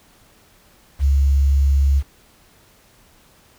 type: tone with quantisation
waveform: sine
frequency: 69.3 Hz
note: C#2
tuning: in tune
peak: -12 dBFS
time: 0.99-2.03 s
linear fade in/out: 50 ms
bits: 7
effects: pink hiss -53 dBFS RMS until 3.58 s